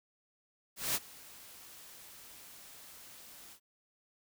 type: noise with ADSR envelope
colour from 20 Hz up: white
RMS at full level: -31 dBFS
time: 0.76-3.6 s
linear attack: 190 ms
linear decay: 37 ms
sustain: -22 dB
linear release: 80 ms
effects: none